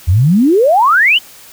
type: exponential sweep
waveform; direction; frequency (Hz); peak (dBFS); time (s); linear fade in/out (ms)
sine; up; 79 to 3136; -6; 0.07-1.19; 20
effects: white hiss -38 dBFS RMS until 1.52 s